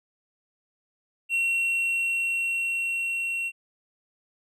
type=tone with level ramp; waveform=triangle; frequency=2729 Hz; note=F7; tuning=41 cents flat; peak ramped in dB=-20 to -25 dBFS; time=1.29-3.52 s; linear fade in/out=50 ms; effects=resampled to 32000 Hz